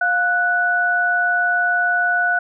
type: tone pair together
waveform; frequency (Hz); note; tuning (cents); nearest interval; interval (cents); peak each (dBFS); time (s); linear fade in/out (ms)
sine; 706.6 / 1480; F5 / F#6; +20 / 0; octave + minor second; 1280; -21 / -16; 0.01-2.39; 5
effects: none